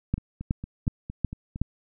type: two click trains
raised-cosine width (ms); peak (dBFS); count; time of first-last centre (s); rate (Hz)
5; -22 / -11; 7 / 5; 0.18-1.559 / 0.14-1.616; 4.35 / 2.71
effects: none